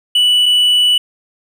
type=tone pair in turn; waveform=triangle; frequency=2960 / 2960 Hz; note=F#7 / F#7; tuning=0 / 0 cents; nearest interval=unison; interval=0 cents; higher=neither; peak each=-7 dBFS; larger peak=neither; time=0.15-0.46 / 0.46-0.98 s; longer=second; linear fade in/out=5 ms; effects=none